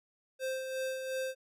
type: tone with tremolo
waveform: square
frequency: 523.3 Hz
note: C5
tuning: in tune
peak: -33 dBFS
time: 0.39-1.35 s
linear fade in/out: 50 ms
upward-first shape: sine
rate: 2.8 Hz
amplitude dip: 45%
effects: resampled to 32000 Hz